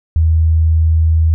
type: tone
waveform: sine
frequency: 80.4 Hz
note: E2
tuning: 43 cents flat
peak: -8 dBFS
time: 0.16-1.34 s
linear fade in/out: 0 ms
effects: none